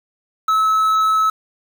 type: tone with quantisation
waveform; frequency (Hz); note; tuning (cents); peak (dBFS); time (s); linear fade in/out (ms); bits
triangle; 1297; E6; -28; -11; 0.48-1.3; 5; 6
effects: none